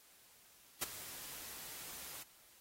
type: noise with ADSR envelope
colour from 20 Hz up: white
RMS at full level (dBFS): -34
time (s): 0.81-2.23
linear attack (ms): 17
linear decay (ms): 18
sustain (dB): -15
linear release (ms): 6
effects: white hiss -64 dBFS RMS until 2.6 s + AAC 48 kbps